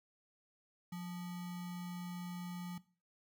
sine tone with sample-and-hold, 177.6 Hz, F3, 29 cents sharp, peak -40 dBFS, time 0.92-2.78 s, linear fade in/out 5 ms, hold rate 1050 Hz, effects noise-tail reverb RT60 0.4 s tail -19 dB re dry

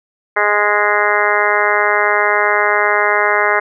harmonic tone, 207.6 Hz, G#3, in tune, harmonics 2 / 3 / 4 / 5 / 6 / 7 / 8 / 9 / 10, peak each -20 / -20 / -20 / -20 / -20 / -20 / -20 / -20 / -20 dBFS, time 0.36-3.6 s, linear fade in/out 10 ms, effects none

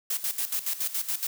blue noise with tremolo, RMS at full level -28 dBFS, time 0.1-1.27 s, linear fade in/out 5 ms, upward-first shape square, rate 7.1 Hz, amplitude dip 75%, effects none

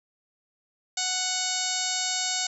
harmonic tone with a mistuned harmonic, 740 Hz, F#5, in tune, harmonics 1 / 2 / 3 / 4 / 5 / 6 / 7 / 8 / 9 / 10, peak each -36 / -38 / -37 / -37 / -34 / -33 / -36 / -36 / -34 / -32 dBFS, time 0.97-2.47 s, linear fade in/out 5 ms, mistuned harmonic 8, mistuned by -16 cents, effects none

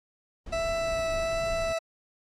brown noise, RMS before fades -38 dBFS, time 0.46-1.73 s, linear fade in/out 5 ms
40% pulse tone with vibrato, 659.3 Hz, E5, in tune, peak -26 dBFS, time 0.52-1.79 s, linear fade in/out 10 ms, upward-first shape sine, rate 1.3 Hz, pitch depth 9 cents each way
effects low-pass 7000 Hz 12 dB/octave + AAC 64 kbps

